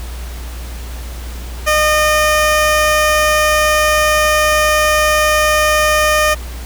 15% pulse tone, 610 Hz, D#5, 34 cents flat, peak -4 dBFS, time 1.66-6.35 s, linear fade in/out 20 ms, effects added 60 Hz sine -24 dBFS peak until 6.65 s + pink hiss -34 dBFS RMS until 6.65 s

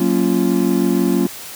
triangle chord, Gb major seventh, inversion none, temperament just, 185 / 231.2 / 277.5 / 346.9 Hz, Gb3 / Bb3 / Db4 / F4, 0 / -14 / +2 / -12 cents, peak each -17 dBFS, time 0-1.27 s, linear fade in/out 5 ms, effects white hiss -33 dBFS RMS until 1.55 s + high-pass 60 Hz 12 dB/octave

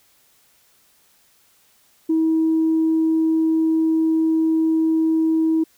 sine tone, 321.1 Hz, E4, 45 cents flat, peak -14 dBFS, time 2.09-5.64 s, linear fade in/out 10 ms, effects tanh soft clip ceiling -11 dBFS + white hiss -58 dBFS RMS until 5.77 s

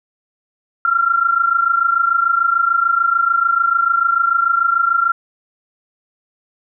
sine tone pair together, 1353.2 / 1380 Hz, E6 / F6, +45 / -21 cents, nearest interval unison, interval 34 cents, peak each -17 / -14 dBFS, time 0.85-5.12 s, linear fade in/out 2 ms, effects none

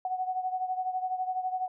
sine beating tone pair, 740 / 752 Hz, F#5 / F#5, 0 / +28 cents, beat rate 12 Hz, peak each -30 / -35 dBFS, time 0.05-1.68 s, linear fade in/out 2 ms, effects none

